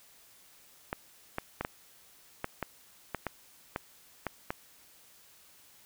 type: clicks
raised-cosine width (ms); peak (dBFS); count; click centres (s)
0.5; -17; 11; 0.929 / 1.384 / 1.61 / 1.649 / 2.444 / 2.627 / 3.147 / 3.267 / 3.761 / 4.267 / 4.505
effects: white hiss -59 dBFS RMS until 5.85 s